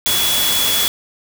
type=tone in noise; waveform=sine; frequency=3384 Hz; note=G#7; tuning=32 cents sharp; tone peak=-18 dBFS; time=0.06-0.88 s; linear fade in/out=0 ms; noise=white; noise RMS=-18 dBFS; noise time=0.06-0.88 s; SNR=-3 dB; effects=none